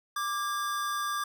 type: tone pair together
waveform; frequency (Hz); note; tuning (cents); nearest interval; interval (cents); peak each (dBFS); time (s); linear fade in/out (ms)
square; 1178 / 1629.1; D6 / G#6; +5 / -34; tritone; 561; -31 / -37; 0.16-1.24; 5
effects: none